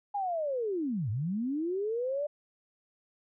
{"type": "linear two-way sweep", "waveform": "sine", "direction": "down then up", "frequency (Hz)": [830.6, 98, 599], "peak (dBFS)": -29, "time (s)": [0.14, 2.27], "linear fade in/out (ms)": 10, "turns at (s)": 1.1, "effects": []}